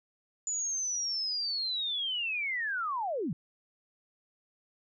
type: linear sweep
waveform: sine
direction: down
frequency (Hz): 7000 to 131.3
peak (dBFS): -30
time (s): 0.47-3.33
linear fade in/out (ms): 2
effects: none

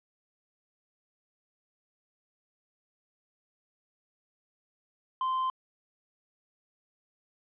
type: tone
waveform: triangle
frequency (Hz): 1039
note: C6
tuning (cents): -12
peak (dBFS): -25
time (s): 5.21-5.5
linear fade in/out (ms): 2
effects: resampled to 8000 Hz + 11-bit

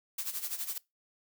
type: noise with tremolo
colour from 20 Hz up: blue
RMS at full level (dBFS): -34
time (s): 0.18-0.78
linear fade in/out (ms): 5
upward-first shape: sine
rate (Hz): 12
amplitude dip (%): 75
effects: noise-tail reverb RT60 0.2 s tail -22 dB re dry

